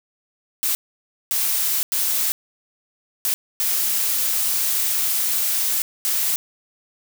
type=noise bursts at uneven times; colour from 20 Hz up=blue; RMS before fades=-21 dBFS; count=6; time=0.63-0.75 / 1.31-1.83 / 1.92-2.32 / 3.25-3.34 / 3.6-5.82 / 6.05-6.36 s; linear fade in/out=0 ms; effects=none